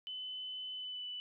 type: tone with pitch glide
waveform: sine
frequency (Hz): 3022 to 2980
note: F#7 to F#7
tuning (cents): +36 to +12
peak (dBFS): -40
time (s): 0.07-1.2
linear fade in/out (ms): 0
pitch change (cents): -24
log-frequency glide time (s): 0.73-1.06
effects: none